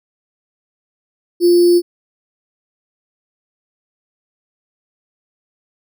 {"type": "tone with sample-and-hold", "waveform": "sine", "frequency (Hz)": 349.2, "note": "F4", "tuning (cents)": 0, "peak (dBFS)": -7, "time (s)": [1.4, 1.82], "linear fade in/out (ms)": 50, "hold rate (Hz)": 4900, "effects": []}